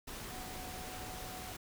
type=tone in noise; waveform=sine; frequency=740 Hz; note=F#5; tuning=in tune; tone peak=-49 dBFS; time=0.3-1.53 s; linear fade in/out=10 ms; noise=pink; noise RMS=-45 dBFS; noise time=0.07-1.57 s; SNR=-7 dB; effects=none